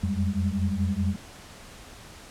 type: tone cluster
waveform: sine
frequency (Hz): 86 / 90.9 / 193.2 / 204.5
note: F2 / F#2 / G3 / G#3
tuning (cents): -26 / -30 / -25 / -26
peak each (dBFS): -29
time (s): 0.03-1.16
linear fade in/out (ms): 5
effects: pink hiss -46 dBFS RMS until 2.3 s + low-pass 10000 Hz 12 dB/octave